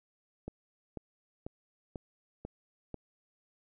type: click train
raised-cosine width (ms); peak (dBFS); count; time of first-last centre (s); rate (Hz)
2; -26; 6; 0.48-2.943; 2.03
effects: none

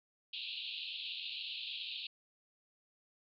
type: band-pass noise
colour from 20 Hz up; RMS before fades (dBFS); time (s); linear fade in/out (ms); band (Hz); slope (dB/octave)
pink; -43; 0.33-2.07; 5; 2600 to 4300; 96
effects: none

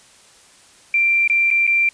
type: tone with dropouts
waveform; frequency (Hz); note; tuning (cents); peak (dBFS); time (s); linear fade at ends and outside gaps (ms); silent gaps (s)
sine; 2361; D7; +9; -13; 0.94-1.89; 2; 1.277-1.298 / 1.504-1.511 / 1.668-1.675
effects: white hiss -49 dBFS RMS until 1.93 s + resampled to 22050 Hz

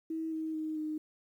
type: tone with pitch steps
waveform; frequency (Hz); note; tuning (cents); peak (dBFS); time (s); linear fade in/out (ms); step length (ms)
sine; 321.9 / 317.3 / 312.7 / 308.3; E4 / D#4 / D#4 / D#4; -41 / +34 / +9 / -16; -33; 0.1-0.98; 5; 220
effects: 11-bit

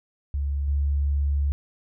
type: tone pair in turn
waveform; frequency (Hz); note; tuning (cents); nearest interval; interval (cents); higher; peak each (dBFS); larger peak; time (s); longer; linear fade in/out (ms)
sine; 70.6 / 71.09; C#2 / C#2; +32 / +44; unison; 12; second; -23 / -20; second; 0.34-0.68 / 0.68-1.52; second; 0
effects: none

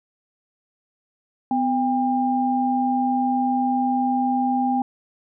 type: tone pair together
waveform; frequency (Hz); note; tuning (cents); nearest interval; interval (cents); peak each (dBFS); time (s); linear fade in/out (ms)
sine; 252.1 / 800; B3 / G5; +36 / +35; octave + minor sixth; 1999; -21; 1.51-4.82; 2
effects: none

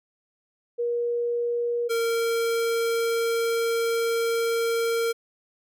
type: tone pair in turn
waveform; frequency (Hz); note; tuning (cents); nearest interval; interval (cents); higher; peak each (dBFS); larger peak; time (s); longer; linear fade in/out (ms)
sine / square; 476 / 461.1; A#4 / A#4; +36 / -19; minor second; 55; first; -23; neither; 0.78-1.89 / 1.89-5.13; second; 20
effects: none

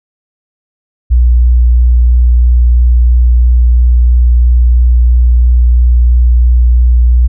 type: tone with vibrato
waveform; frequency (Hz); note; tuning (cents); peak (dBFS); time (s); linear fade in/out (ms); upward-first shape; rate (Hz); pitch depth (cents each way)
sine; 60.3; B1; -41; -3; 1.1-7.28; 20; sine; 3; 11
effects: none

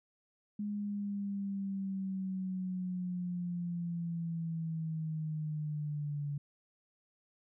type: linear sweep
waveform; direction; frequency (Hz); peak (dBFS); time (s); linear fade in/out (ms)
sine; down; 207.7 to 143.4; -34; 0.59-6.38; 5
effects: none

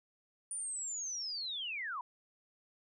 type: linear sweep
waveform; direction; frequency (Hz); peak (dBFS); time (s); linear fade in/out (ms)
sine; down; 9460 to 932.3; -37; 0.51-2.01; 2
effects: none

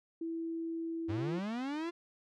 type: tone with pitch glide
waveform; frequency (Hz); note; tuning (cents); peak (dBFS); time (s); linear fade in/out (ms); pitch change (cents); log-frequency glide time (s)
sine; 329.6 to 342.2; E4 to F4; 0 to -35; -35; 0.21-1.39; 5; +65; 1.18-1.27
type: linear sweep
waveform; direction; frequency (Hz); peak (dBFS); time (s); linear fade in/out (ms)
45% pulse; up; 88.5 to 349.2; -35; 1.08-1.91; 20
effects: low-pass 4000 Hz 12 dB/octave

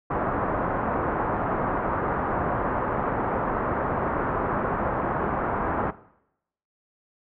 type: low-pass noise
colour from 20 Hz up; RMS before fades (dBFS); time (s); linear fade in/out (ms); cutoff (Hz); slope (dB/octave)
white; -26; 0.1-5.91; 10; 1300; 24
effects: noise-tail reverb RT60 0.8 s tail -18 dB re dry + low-pass 2000 Hz 12 dB/octave

